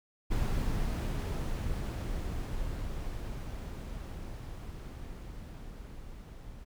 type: noise with level ramp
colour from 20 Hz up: brown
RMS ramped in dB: -30 to -47 dBFS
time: 0.3-6.65 s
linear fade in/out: 20 ms
effects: none